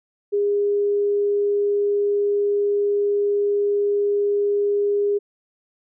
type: tone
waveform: sine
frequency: 407.8 Hz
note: G#4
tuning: 32 cents flat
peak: -17 dBFS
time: 0.32-5.19 s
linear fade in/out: 20 ms
effects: none